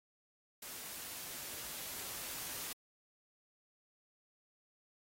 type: noise with level ramp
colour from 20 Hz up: white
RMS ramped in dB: -47 to -43 dBFS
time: 0.62-2.73 s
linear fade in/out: 5 ms
effects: AAC 48 kbps